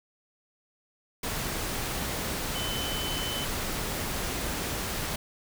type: tone in noise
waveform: sine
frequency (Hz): 3036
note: F#7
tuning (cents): +44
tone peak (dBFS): -34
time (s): 2.55-3.45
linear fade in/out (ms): 5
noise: pink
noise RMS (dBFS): -32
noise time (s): 1.23-5.16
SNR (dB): -5
effects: none